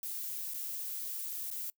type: noise with dropouts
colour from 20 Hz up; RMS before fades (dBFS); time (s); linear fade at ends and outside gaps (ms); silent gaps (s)
violet; -39; 0.03-1.7; 1; 0.537-0.543 / 1.503-1.512
effects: noise-tail reverb RT60 0.1 s tail -24 dB re dry